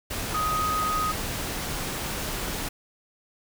sine tone in noise, 1252 Hz, D#6, 10 cents sharp, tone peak -24 dBFS, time 0.34-1.12 s, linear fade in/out 10 ms, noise pink, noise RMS -31 dBFS, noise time 0.1-2.69 s, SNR +4 dB, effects none

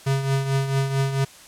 square tone with tremolo, 136.1 Hz, C#3, 31 cents flat, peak -18 dBFS, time 0.06-1.25 s, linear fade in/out 10 ms, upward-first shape triangle, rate 4.5 Hz, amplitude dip 65%, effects white hiss -46 dBFS RMS until 1.47 s + low-pass 10000 Hz 12 dB/octave

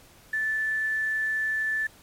sine tone with quantisation, 1753 Hz, A6, 7 cents flat, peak -24 dBFS, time 0.33-1.87 s, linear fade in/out 5 ms, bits 8, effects pink hiss -54 dBFS RMS until 2.02 s + MP3 64 kbps

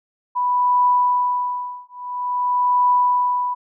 sine tone with tremolo, 987.8 Hz, B5, in tune, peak -12 dBFS, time 0.35-3.55 s, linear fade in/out 20 ms, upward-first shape triangle, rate 0.49 Hz, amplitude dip 100%, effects none

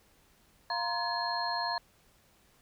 sine tone cluster, 699 / 940 / 1042 / 1705 / 4230 Hz, F5 / A#5 / C6 / G#6 / C8, +1 / +14 / -7 / +45 / +18 cents, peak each -36 / -35 / -38 / -38 / -36 dBFS, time 0.7-1.78 s, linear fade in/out 2 ms, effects pink hiss -65 dBFS RMS until 2.61 s

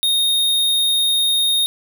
square tone, 3705 Hz, A#7, 11 cents flat, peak -15 dBFS, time 0.03-1.66 s, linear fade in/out 0 ms, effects none

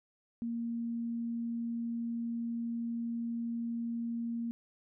sine tone, 233.1 Hz, A#3, in tune, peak -33 dBFS, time 0.42-4.51 s, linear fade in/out 0 ms, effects none

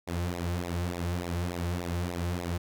sawtooth tone with flanger, 87.31 Hz, F2, in tune, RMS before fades -32 dBFS, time 0.07-2.58 s, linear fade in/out 10 ms, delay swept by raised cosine 0.64 to 4.34 ms, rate 3.4 Hz, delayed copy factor -0.8, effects none

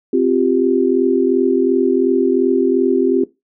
sine chord, C suspended fourth, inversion none, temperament equal, 261.6 / 349.2 / 392 Hz, C4 / F4 / G4, 0 / 0 / 0 cents, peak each -16 dBFS, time 0.13-3.24 s, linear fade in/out 5 ms, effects noise-tail reverb RT60 0.2 s tail -18 dB re dry

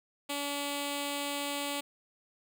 5% pulse tone with notch filter, 285.5 Hz, D4, 49 cents flat, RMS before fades -35 dBFS, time 0.29-1.81 s, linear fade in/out 10 ms, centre 1600 Hz, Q 1.2, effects none

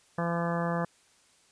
harmonic tone with a mistuned harmonic, 170 Hz, F3, 46 cents flat, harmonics 1 / 2 / 3 / 4 / 5 / 6 / 7 / 8 / 9 / 10, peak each -30 / -40 / -34 / -36 / -39 / -39 / -38 / -48 / -43 / -41 dBFS, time 0.18-0.85 s, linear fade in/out 5 ms, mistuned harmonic 10, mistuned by +17 cents, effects white hiss -63 dBFS RMS until 1.51 s + resampled to 22050 Hz

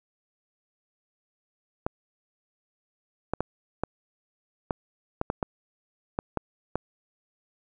clicks, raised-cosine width 1 ms, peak -12 dBFS, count 11, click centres 1.865 / 3.336 / 3.406 / 3.836 / 4.708 / 5.214 / 5.301 / 5.428 / 6.189 / 6.373 / 6.756 s, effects none

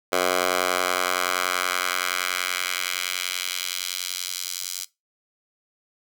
10% pulse tone with high-pass filter sweep, 90.6 Hz, F#2, 36 cents flat, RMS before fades -26 dBFS, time 0.12-4.85 s, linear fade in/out 10 ms, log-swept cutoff 590 to 5400 Hz, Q 1.1, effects noise-tail reverb RT60 0.2 s tail -19 dB re dry

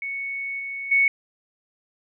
sine tone with level steps, 2217 Hz, C#7, in tune, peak -27 / -29 / -15 dBFS, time 0.02-1.08 s, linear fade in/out 2 ms, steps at 0.59 / 0.91 s, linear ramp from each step 10 ms, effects none

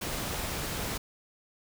pink noise, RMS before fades -34 dBFS, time 0.01-0.98 s, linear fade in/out 10 ms, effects none

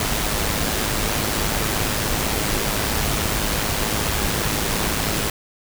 pink noise with amplitude modulation, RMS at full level -20 dBFS, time 0-5.3 s, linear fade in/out 2 ms, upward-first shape sine, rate 106 Hz, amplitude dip 45%, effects none

